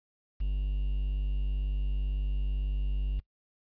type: tone with quantisation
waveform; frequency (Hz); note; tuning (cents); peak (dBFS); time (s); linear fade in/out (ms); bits
triangle; 49; G1; 0; -25; 0.4-3.2; 10; 9
effects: noise-tail reverb RT60 0.1 s tail -22 dB re dry + resampled to 11025 Hz